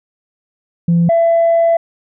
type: tone pair in turn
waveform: sine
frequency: 170 / 669.7 Hz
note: F3 / E5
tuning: -46 / +27 cents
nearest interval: 2 octaves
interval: 2373 cents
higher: second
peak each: -7 dBFS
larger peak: neither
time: 0.88-1.09 / 1.09-1.77 s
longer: second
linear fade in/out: 5 ms
effects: tanh soft clip ceiling -6 dBFS